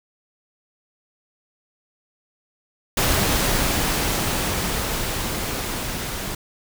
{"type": "noise with level ramp", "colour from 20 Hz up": "pink", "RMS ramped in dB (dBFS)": [-19, -29], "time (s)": [2.97, 6.35], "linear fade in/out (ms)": 5, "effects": []}